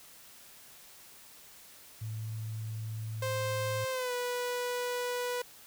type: tone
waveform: sine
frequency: 110 Hz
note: A2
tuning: in tune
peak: -35 dBFS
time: 2.01-3.85 s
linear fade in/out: 10 ms
type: tone with pitch glide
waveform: sawtooth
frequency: 523.3 to 491.1 Hz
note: C5 to B4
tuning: 0 to -10 cents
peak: -28 dBFS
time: 3.22-5.42 s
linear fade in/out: 5 ms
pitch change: -110 cents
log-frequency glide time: 3.9-4.13 s
effects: white hiss -54 dBFS RMS until 5.66 s